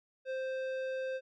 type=tone with tanh clipping; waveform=sine; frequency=523.3 Hz; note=C5; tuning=in tune; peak=-36 dBFS; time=0.25-1.21 s; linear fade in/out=50 ms; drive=13 dB; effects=none